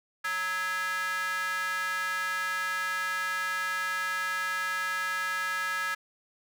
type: tone with high-pass filter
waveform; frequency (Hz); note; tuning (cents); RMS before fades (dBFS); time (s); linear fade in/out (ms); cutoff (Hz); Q
square; 185; F#3; 0; -31; 0.24-5.95; 10; 1500; 9.6
effects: none